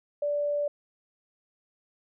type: tone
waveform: sine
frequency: 583 Hz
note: D5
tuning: 13 cents flat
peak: -25 dBFS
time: 0.22-0.68 s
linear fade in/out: 5 ms
effects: none